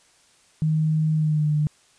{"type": "tone with pitch glide", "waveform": "sine", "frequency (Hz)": [156.3, 150.45], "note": ["D#3", "D3"], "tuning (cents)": [8, 42], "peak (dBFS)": -18, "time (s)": [0.62, 1.67], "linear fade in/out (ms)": 0, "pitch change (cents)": -66, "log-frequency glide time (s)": [1.14, 1.49], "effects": ["white hiss -58 dBFS RMS until 1.98 s", "resampled to 22050 Hz"]}